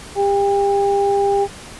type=tone pair together; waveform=sine; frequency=399 / 800 Hz; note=G4 / G5; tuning=+31 / +35 cents; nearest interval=octave; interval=1204 cents; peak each=-15 / -18 dBFS; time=0.15-1.48 s; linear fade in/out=50 ms; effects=pink hiss -36 dBFS RMS until 1.79 s + resampled to 24000 Hz